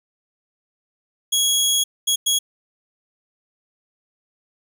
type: tone bursts at uneven times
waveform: 20% pulse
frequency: 3322 Hz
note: G#7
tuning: in tune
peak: -11 dBFS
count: 3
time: 1.32-1.84 / 2.07-2.16 / 2.26-2.39 s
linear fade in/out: 10 ms
effects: none